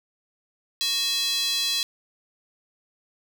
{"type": "tone with high-pass filter", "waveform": "square", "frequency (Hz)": 370, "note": "F#4", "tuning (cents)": 0, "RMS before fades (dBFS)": -25, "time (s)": [0.81, 1.83], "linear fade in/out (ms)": 0, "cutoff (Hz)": 3800, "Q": 3.9, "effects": []}